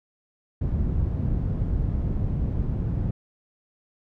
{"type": "low-pass noise", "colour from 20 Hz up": "white", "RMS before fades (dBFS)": -25, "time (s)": [0.61, 3.11], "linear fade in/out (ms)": 5, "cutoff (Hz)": 110, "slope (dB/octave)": 12, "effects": []}